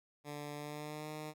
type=tone with pitch glide; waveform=10% pulse; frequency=146.83 to 153.24 Hz; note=D3 to D#3; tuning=0 to -26 cents; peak=-34 dBFS; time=0.24-1.34 s; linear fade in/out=50 ms; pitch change=+74 cents; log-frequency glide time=0.55-1.1 s; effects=none